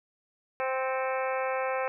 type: harmonic tone with a mistuned harmonic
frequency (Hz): 261.6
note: C4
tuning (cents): 0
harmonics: 2 / 3 / 4 / 5 / 6 / 7 / 8 / 9 / 10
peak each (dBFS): -30 / -34 / -36 / -38 / -40 / -41 / -42 / -43 / -44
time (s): 0.6-1.88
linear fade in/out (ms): 0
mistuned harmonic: 8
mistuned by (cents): +79
effects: none